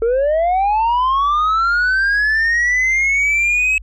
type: linear sweep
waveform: sine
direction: up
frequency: 443.1 to 2573 Hz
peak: -10 dBFS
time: 0.02-3.78 s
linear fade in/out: 2 ms
effects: tanh soft clip ceiling -12 dBFS + added 50 Hz sine -32 dBFS peak until 3.82 s